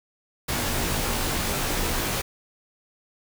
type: noise with comb filter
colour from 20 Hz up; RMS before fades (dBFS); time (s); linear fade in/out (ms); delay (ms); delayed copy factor
pink; -26; 0.48-2.22; 10; 19; -0.8
effects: none